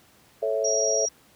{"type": "chord", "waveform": "sine", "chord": "A major", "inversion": "none", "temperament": "equal", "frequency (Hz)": [440, 554.4, 659.3], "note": ["A4", "C#5", "E5"], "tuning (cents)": [0, 0, 0], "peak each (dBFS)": -27, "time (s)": [0.42, 1.06], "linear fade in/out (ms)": 10}
{"type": "tone", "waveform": "sine", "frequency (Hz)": 5690, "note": "F8", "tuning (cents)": 31, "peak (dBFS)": -24, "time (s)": [0.64, 1.09], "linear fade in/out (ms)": 10}
{"effects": ["pink hiss -57 dBFS RMS until 1.35 s", "high-pass 80 Hz 12 dB/octave"]}